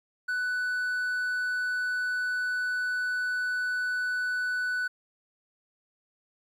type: tone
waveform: triangle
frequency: 1490 Hz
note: F#6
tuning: 12 cents sharp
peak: -25 dBFS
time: 0.28-4.88 s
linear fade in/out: 10 ms
effects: 11-bit